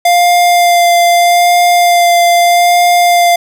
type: tone with vibrato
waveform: square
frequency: 698.5 Hz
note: F5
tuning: in tune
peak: -6 dBFS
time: 0.05-3.36 s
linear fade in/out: 5 ms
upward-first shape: sine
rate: 0.8 Hz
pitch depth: 13 cents each way
effects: none